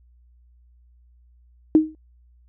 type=tone with exponential decay; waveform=sine; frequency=312.6 Hz; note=D#4; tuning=8 cents sharp; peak=-7 dBFS; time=1.75-1.95 s; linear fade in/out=1 ms; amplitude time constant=43 ms; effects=added 60 Hz sine -52 dBFS peak until 2.48 s